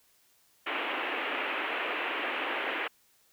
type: band-pass noise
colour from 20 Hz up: white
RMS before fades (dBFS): -33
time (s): 0.66-2.88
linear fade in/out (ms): 10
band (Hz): 270 to 2900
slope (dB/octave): 48
effects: white hiss -66 dBFS RMS until 3.32 s